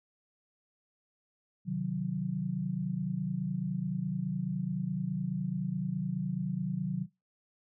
sine chord, C diminished, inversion none, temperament equal, 130.81 / 155.56 / 185 Hz, C3 / Eb3 / Gb3, 0 / 0 / 0 cents, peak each -38 / -35 / -32 dBFS, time 1.65-7.07 s, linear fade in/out 50 ms, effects noise-tail reverb RT60 0.2 s tail -19 dB re dry

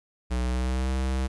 square tone with pitch glide, 61.74 to 65.22 Hz, B1 to C2, 0 to -5 cents, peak -25 dBFS, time 0.3-1.28 s, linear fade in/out 20 ms, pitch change +95 cents, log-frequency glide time 0.44-0.91 s, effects resampled to 24000 Hz + 11-bit

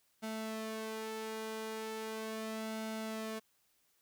sawtooth tone with flanger, 220 Hz, A3, in tune, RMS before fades -41 dBFS, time 0.22-3.4 s, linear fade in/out 20 ms, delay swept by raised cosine 1.4 to 2.5 ms, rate 0.38 Hz, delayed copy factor +0.6, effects white hiss -74 dBFS RMS until 4.01 s

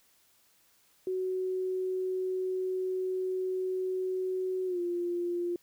sine tone with pitch glide, 372.3 to 349.4 Hz, F#4 to F4, +11 to +1 cents, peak -29 dBFS, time 1.07-5.56 s, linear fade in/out 2 ms, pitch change -110 cents, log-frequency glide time 4.66-4.8 s, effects white hiss -66 dBFS RMS until 5.62 s

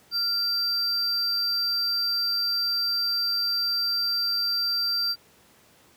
triangle tone pair together, 1396.9 / 4699 Hz, F6 / D8, 0 / 0 cents, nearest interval octave + major sixth, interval 2100 cents, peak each -34 / -22 dBFS, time 0.11-5.16 s, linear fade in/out 50 ms, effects pink hiss -57 dBFS RMS until 5.96 s + high-pass 100 Hz 12 dB/octave

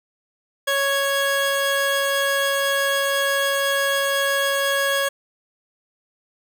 30% pulse tone pair together, 554.4 / 1661.2 Hz, C#5 / G#6, 0 / 0 cents, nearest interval octave + perfect fifth, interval 1900 cents, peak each -19 dBFS, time 0.67-5.09 s, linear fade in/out 10 ms, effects none

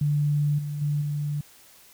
sine tone with level steps, 146.83 Hz, D3, in tune, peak -20 / -28 / -22 / -25 dBFS, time 0.01-1.41 s, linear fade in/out 5 ms, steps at 0.58 / 0.81 / 1.01 s, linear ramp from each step 10 ms, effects white hiss -53 dBFS RMS until 1.93 s

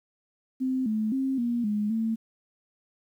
sine tone with pitch steps, 259.7 / 216.7 / 266.4 / 238 / 209.2 / 224.2 Hz, C4 / A3 / C4 / A#3 / G#3 / A3, -13 / -26 / +31 / +36 / +13 / +33 cents, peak -24 dBFS, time 0.6-2.16 s, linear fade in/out 20 ms, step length 260 ms, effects 10-bit

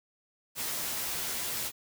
white noise with comb filter, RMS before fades -34 dBFS, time 0.55-1.72 s, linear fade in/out 50 ms, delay 13 ms, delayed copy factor +0.5, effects none

